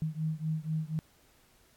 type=beating tone pair; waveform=sine; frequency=155.56 / 159.66 Hz; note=D#3 / D#3; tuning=0 / +45 cents; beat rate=4.1 Hz; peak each=-33 / -34 dBFS; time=0.02-0.99 s; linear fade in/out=0 ms; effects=pink hiss -64 dBFS RMS until 1.76 s + AAC 64 kbps